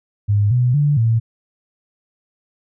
sine tone with pitch steps, 102.8 / 123.8 / 146 / 114 Hz, G#2 / B2 / D3 / A#2, -17 / +5 / -10 / -38 cents, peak -12 dBFS, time 0.28-1.2 s, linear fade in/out 20 ms, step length 230 ms, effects none

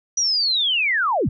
sine linear sweep, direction down, 5900 to 60.2 Hz, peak -17 dBFS, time 0.17-1.29 s, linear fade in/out 5 ms, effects none

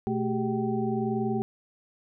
sine tone cluster, 122.3 / 220.3 / 382.5 / 403.4 / 772 Hz, B2 / A3 / G4 / G4 / G5, -16 / +2 / -42 / +50 / -27 cents, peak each -34 / -28 / -31 / -35 / -35 dBFS, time 0.07-1.42 s, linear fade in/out 0 ms, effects none

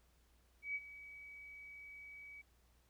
sine tone with ADSR envelope, 2275 Hz, C#7, 44 cents sharp, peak -36 dBFS, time 0.62-2.42 s, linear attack 130 ms, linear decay 43 ms, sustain -15 dB, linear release 13 ms, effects added 60 Hz sine -70 dBFS peak until 2.89 s + pink hiss -75 dBFS RMS until 2.89 s

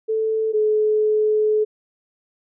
sine tone pair in turn, 440 / 428.2 Hz, A4 / A4, 0 / -47 cents, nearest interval unison, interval 47 cents, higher first, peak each -18 / -15 dBFS, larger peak second, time 0.08-0.53 / 0.53-1.65 s, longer second, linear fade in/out 20 ms, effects none

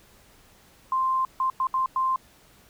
sine tone bursts at uneven times, 1046.5 Hz, C6, in tune, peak -21 dBFS, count 5, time 0.92-1.25 / 1.4-1.5 / 1.6-1.67 / 1.74-1.86 / 1.96-2.16 s, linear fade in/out 2 ms, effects pink hiss -56 dBFS RMS until 2.69 s

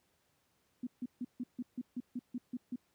sine tone bursts, 246.9 Hz, B3, in tune, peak -35 dBFS, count 11, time 0.83-2.759 s, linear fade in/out 5 ms, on 39 ms, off 150 ms, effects pink hiss -75 dBFS RMS until 2.94 s + high-pass 80 Hz 12 dB/octave

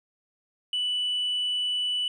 triangle tone with tanh clipping, 2970 Hz, F#7, 6 cents sharp, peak -25 dBFS, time 0.73-2.08 s, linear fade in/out 2 ms, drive 5 dB, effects resampled to 24000 Hz

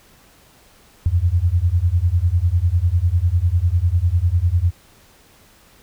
sine beating tone pair, 82.41 / 92.41 Hz, E2 / F#2, 0 / -2 cents, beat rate 10 Hz, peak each -17 dBFS, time 1.06-4.71 s, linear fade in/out 0 ms, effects pink hiss -51 dBFS RMS until 5.82 s

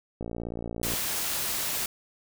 click train, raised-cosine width 2 ms, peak -21 dBFS, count 43, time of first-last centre 0.21-0.937 s, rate 57.8 Hz
white noise, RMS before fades -30 dBFS, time 0.83-1.86 s, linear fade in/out 2 ms
effects none

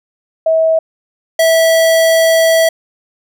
sine / square tone pair in turn, 645 / 653.2 Hz, E5 / E5, -38 / -16 cents, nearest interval unison, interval 22 cents, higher second, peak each -8 dBFS, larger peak neither, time 0.46-0.79 / 1.39-2.69 s, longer second, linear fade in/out 5 ms, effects none

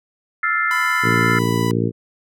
sine chord, F major seventh, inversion third, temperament equal, 1318.5 / 1396.9 / 1760 / 2093 Hz, E6 / F6 / A6 / C7, 0 / 0 / 0 / 0 cents, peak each -22 dBFS, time 0.43-1.39 s, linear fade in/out 5 ms
sawtooth tone with pitch glide, 1002 to 989.9 Hz, B5 to B5, +25 to +4 cents, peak -21 dBFS, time 0.71-1.71 s, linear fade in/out 0 ms, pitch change -21 cents, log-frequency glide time 1.32-1.41 s
harmonic tone, 57.4 Hz, A#1, 26 cents flat, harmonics 2 / 3 / 4 / 5 / 6 / 7 / 8, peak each -21 / -23 / -24 / -25 / -26 / -26 / -27 dBFS, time 1.02-1.92 s, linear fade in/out 50 ms
effects none

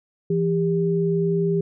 sine tone pair together, 167.7 / 398.9 Hz, E3 / G4, +30 / +30 cents, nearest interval octave + minor third, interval 1500 cents, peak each -21 dBFS, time 0.3-1.61 s, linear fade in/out 5 ms, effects none

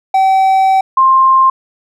triangle / sine tone pair in turn, 767 / 1056.1 Hz, G5 / C6, -38 / +16 cents, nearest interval tritone, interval 554 cents, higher second, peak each -5 dBFS, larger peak neither, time 0.14-0.81 / 0.97-1.5 s, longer first, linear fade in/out 5 ms, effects none

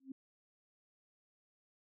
sine tone with exponential growth, 266.7 Hz, C4, 33 cents sharp, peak -39 dBFS, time 0-0.12 s, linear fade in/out 5 ms, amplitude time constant 26 ms, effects none

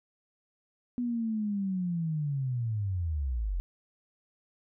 sine linear sweep, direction down, 246.9 to 41.13 Hz, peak -28 dBFS, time 0.98-3.6 s, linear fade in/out 0 ms, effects none

